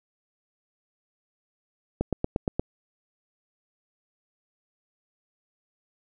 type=click train; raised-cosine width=2 ms; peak=-11 dBFS; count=6; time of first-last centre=2.01-2.595 s; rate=8.54 Hz; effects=none